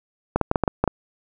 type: clicks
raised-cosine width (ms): 1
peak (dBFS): -4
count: 8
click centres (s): 0.36 / 0.413 / 0.514 / 0.558 / 0.637 / 0.678 / 0.84 / 0.877
effects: none